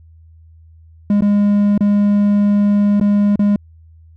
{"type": "tone with dropouts", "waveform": "triangle", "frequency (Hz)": 204.5, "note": "G#3", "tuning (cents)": -26, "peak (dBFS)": -8, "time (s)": [1.1, 3.56], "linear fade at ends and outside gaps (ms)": 2, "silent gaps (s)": [[1.208, 1.221], [1.778, 1.807], [2.999, 3.011], [3.358, 3.393]], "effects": ["added 81 Hz sine -41 dBFS peak until 4.16 s"]}